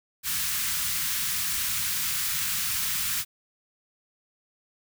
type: band-stop noise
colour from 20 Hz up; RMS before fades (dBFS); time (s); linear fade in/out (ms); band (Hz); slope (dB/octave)
white; -28; 0.23-3.25; 50; 190 to 1200; 24
effects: none